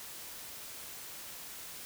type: silence
effects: white hiss -46 dBFS RMS until 1.85 s